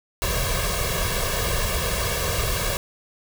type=noise with comb filter; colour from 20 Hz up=pink; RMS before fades=-24 dBFS; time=0.22-2.77 s; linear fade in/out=0 ms; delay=1.8 ms; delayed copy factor=+0.95; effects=none